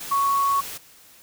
sine tone in noise, 1111 Hz, C#6, 4 cents sharp, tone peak -18 dBFS, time 0.11-0.61 s, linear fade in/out 10 ms, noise white, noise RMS -35 dBFS, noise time 0-0.78 s, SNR +14 dB, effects white hiss -51 dBFS RMS until 1.22 s

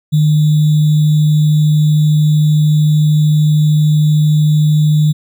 sine tone with sample-and-hold, 152.2 Hz, D#3, 38 cents flat, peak -7 dBFS, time 0.12-5.13 s, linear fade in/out 20 ms, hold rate 3675 Hz, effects none

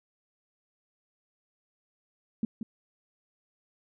sine tone with echo, 222.8 Hz, A3, 22 cents sharp, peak -24 dBFS, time 2.43-2.45 s, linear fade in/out 2 ms, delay 180 ms, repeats 1, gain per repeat -7 dB, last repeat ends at 2.63 s, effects none

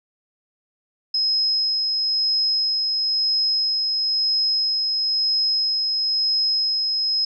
sine tone with tremolo, 5120 Hz, D#8, 49 cents sharp, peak -17 dBFS, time 1.14-7.25 s, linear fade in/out 5 ms, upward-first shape sine, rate 1 Hz, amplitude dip 25%, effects none

